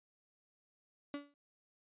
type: tone with exponential decay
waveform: 35% pulse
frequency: 286.9 Hz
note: D4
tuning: 40 cents flat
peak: -35 dBFS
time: 1.14-1.34 s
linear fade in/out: 1 ms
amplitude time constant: 43 ms
effects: resampled to 8000 Hz